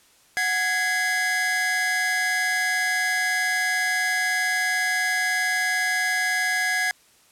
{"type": "tone cluster", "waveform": "45% pulse", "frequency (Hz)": [740, 1663, 2049], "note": ["F#5", "G#6", "C7"], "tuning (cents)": [0, 2, -37], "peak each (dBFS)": [-30, -23, -27], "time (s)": [0.37, 6.91], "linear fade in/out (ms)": 0, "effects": ["white hiss -57 dBFS RMS until 7.31 s", "low-pass 11000 Hz 12 dB/octave"]}